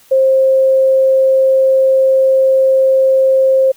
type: tone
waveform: sine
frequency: 530 Hz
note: C5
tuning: 22 cents sharp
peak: -7 dBFS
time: 0.11-3.72 s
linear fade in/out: 10 ms
effects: white hiss -47 dBFS RMS until 3.76 s